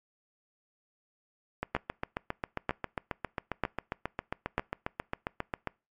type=two click trains; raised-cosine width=0.5 ms; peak=-16 / -12 dBFS; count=31 / 4; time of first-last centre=1.63-5.673 / 1.75-4.58 s; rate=7.42 / 1.06 Hz; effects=noise-tail reverb RT60 0.3 s tail -25 dB re dry + MP3 64 kbps